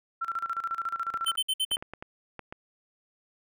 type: tone with tremolo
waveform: sine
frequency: 1354 Hz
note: E6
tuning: 46 cents sharp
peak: -27 dBFS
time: 0.21-1.36 s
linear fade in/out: 10 ms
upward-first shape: square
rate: 14 Hz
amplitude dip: 80%
type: clicks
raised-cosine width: 0.5 ms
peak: -24 dBFS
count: 8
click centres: 1.142 / 1.715 / 1.769 / 1.825 / 1.936 / 2.025 / 2.393 / 2.525 s
type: tone bursts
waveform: square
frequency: 3076 Hz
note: G7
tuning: 33 cents flat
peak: -25 dBFS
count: 5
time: 1.26-1.763 s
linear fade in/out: 10 ms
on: 55 ms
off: 57 ms
effects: none